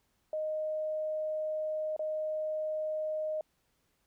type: tone with dropouts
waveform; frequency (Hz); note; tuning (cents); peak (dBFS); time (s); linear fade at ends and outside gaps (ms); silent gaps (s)
sine; 620; D#5; -6; -31; 0.33-3.41; 2; 1.964-1.993
effects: pink hiss -75 dBFS RMS until 4.06 s